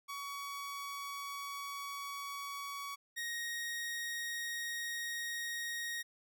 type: tone pair in turn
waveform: sawtooth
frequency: 1127 / 1874 Hz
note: C#6 / A#6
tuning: +28 / +9 cents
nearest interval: major sixth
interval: 881 cents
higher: second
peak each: -37 / -34 dBFS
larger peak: second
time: 0.08-2.96 / 3.16-6.03 s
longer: first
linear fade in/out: 20 ms
effects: none